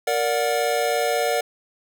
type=chord; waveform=square; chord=Bb augmented; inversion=none; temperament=just; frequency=466.2 / 582.7 / 728.4 Hz; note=Bb4 / D5 / F#5; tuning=0 / -14 / -27 cents; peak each=-25 dBFS; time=0.07-1.41 s; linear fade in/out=5 ms; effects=none